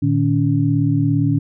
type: tone cluster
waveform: sine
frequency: 114.2 / 151.7 / 282.4 Hz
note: A#2 / D#3 / C#4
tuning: -35 / -44 / +32 cents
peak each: -18 dBFS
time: 0.02-1.39 s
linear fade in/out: 10 ms
effects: none

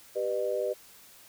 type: chord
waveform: sine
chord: G augmented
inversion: none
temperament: equal with one note detuned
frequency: 392 / 493.9 / 606.6 Hz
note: G4 / B4 / D#5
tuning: 0 / 0 / -44 cents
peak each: -33 / -31 / -31 dBFS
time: 0.15-0.74 s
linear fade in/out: 20 ms
effects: white hiss -54 dBFS RMS until 1.28 s

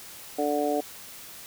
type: harmonic tone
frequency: 146.83 Hz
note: D3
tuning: in tune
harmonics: 2 / 3 / 4 / 5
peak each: -29 / -29 / -29 / -29 dBFS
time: 0.38-0.81 s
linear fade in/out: 10 ms
effects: white hiss -44 dBFS RMS until 1.46 s

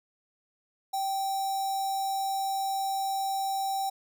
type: tone with notch filter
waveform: square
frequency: 779 Hz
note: G5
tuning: 11 cents flat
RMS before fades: -30 dBFS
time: 0.93-3.9 s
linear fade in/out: 10 ms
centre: 2400 Hz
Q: 1.3
effects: none

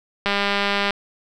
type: click train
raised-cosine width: 0.3 ms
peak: -5 dBFS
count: 131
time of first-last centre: 0.26-0.907 s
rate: 201 Hz
effects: none

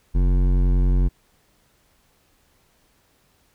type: tone with hard clipping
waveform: sine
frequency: 45.53 Hz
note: F#1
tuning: 27 cents flat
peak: -17 dBFS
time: 0.14-1.09 s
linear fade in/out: 20 ms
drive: 13 dB
effects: pink hiss -62 dBFS RMS until 3.54 s

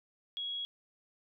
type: tone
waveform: sine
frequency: 3322 Hz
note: G#7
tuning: in tune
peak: -35 dBFS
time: 0.37-0.65 s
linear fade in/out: 0 ms
effects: none

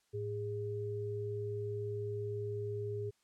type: tone pair together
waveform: sine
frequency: 108.09 / 410 Hz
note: A2 / G#4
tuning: -30 / -22 cents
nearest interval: octave + major seventh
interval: 2308 cents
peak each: -39 / -38 dBFS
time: 0.13-3.11 s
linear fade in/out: 20 ms
effects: white hiss -75 dBFS RMS until 3.23 s + low-pass 9000 Hz 12 dB/octave

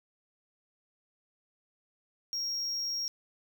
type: tone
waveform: triangle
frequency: 5588 Hz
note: F8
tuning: in tune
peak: -30 dBFS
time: 2.33-3.08 s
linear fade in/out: 0 ms
effects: none

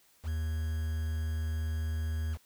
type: tone with quantisation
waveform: triangle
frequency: 79.1 Hz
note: D#2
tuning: 29 cents sharp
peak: -28 dBFS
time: 0.23-2.38 s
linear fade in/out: 50 ms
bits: 8
effects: white hiss -65 dBFS RMS until 2.45 s

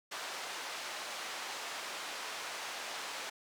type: band-pass noise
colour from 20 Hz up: pink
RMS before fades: -42 dBFS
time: 0.11-3.3 s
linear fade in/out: 10 ms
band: 720 to 6600 Hz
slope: 12 dB/octave
effects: none

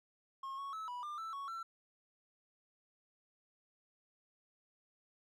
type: tone with pitch steps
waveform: triangle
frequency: 1078 / 1108 / 1301 / 980 / 1197 / 1324 / 1112 / 1345 Hz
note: C#6 / C#6 / E6 / B5 / D6 / E6 / C#6 / E6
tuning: -49 / -1 / -23 / -14 / +33 / +7 / +5 / +34 cents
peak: -39 dBFS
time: 0.43-1.63 s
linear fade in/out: 5 ms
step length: 150 ms
effects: none

